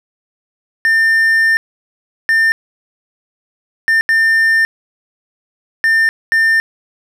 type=tone bursts at uneven times; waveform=triangle; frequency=1800 Hz; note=A6; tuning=39 cents sharp; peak=-7 dBFS; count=6; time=0.85-1.57 / 2.29-2.52 / 3.88-4.01 / 4.09-4.65 / 5.84-6.09 / 6.32-6.6 s; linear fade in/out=0 ms; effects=none